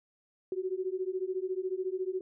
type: beating tone pair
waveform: sine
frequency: 366.5 / 380.5 Hz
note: F#4 / F#4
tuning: -16 / +48 cents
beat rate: 14 Hz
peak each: -34 / -34 dBFS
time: 0.52-2.21 s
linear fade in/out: 2 ms
effects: none